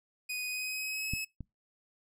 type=tone with pitch glide; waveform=sawtooth; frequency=2489 to 2581 Hz; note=D#7 to E7; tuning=0 to -37 cents; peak=-31 dBFS; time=0.29-1.25 s; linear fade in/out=10 ms; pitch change=+63 cents; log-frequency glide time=0.46-1.14 s
type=clicks; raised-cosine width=5 ms; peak=-22 / -28 dBFS; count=2; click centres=1.136 / 1.407 s
effects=noise-tail reverb RT60 0.2 s tail -25 dB re dry